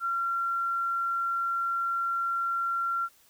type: tone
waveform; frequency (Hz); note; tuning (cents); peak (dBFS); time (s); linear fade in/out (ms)
sine; 1370; F6; -34; -26; 0-3.09; 50
effects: white hiss -61 dBFS RMS until 3.29 s

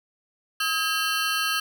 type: ring-modulated tone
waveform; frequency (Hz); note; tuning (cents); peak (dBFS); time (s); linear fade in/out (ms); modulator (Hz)
20% pulse; 1448; F#6; -38; -15; 0.6-1.6; 5; 173
effects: 9-bit

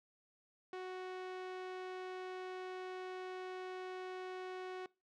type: tone with low-pass filter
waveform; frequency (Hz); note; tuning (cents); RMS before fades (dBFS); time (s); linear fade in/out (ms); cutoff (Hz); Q
sawtooth; 370; F#4; 0; -45; 0.73-4.86; 2; 3400; 0.59
effects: noise-tail reverb RT60 0.3 s tail -24 dB re dry

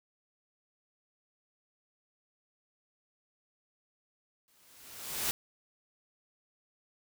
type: noise with exponential growth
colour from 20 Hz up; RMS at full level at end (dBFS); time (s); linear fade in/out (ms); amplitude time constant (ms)
white; -30; 4.48-5.31; 0; 180
effects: none

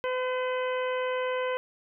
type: harmonic tone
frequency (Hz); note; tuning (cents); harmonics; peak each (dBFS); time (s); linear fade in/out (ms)
508; B4; +49; 1 / 2 / 3 / 4 / 5 / 6; -28 / -34 / -38 / -40 / -42 / -44; 0.04-1.57; 0
effects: none

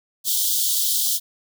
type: high-pass noise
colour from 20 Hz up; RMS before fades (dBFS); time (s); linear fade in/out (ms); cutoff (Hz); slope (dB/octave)
white; -21; 0.24-1.2; 50; 3100; 96
effects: none

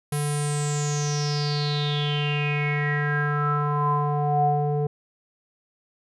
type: tone with low-pass filter sweep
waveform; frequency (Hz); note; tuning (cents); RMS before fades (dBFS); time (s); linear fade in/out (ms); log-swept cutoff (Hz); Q
square; 146.83; D3; 0; -24; 0.12-4.87; 5; 11000 to 560; 9.4
effects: none

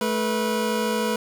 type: tone pair together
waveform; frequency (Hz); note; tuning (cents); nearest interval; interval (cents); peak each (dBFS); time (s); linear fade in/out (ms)
25% pulse; 217.6 / 488.5; A3 / B4; -19 / -19; octave + major second; 1400; -21; 0.01-1.16; 2
effects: none

